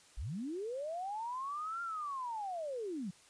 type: linear two-way sweep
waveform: sine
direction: up then down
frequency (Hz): 36.36 to 1400 to 164.1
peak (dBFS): -37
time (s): 0.17-3.11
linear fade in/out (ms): 10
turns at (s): 1.82
effects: white hiss -62 dBFS RMS until 3.29 s + resampled to 22050 Hz